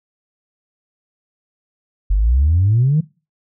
sine exponential sweep, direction up, 44.97 to 163.3 Hz, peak -10 dBFS, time 2.1-3.01 s, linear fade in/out 10 ms, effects noise-tail reverb RT60 0.3 s tail -19 dB re dry + tanh soft clip ceiling -7 dBFS

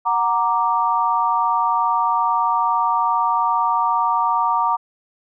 sine chord, Gb augmented, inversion none, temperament equal, 740 / 932.3 / 1174.7 Hz, Gb5 / Bb5 / D6, 0 / 0 / 0 cents, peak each -24 / -18 / -20 dBFS, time 0.05-4.77 s, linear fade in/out 20 ms, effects none

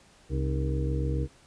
harmonic tone with a mistuned harmonic, 67 Hz, C2, 42 cents sharp, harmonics 1 / 2 / 3 / 4 / 5 / 6 / 7, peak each -28 / -30 / -43 / -41 / -36 / -42 / -37 dBFS, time 0.29-1.28 s, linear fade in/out 50 ms, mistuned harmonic 5, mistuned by -120 cents, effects pink hiss -58 dBFS RMS until 1.46 s + resampled to 22050 Hz

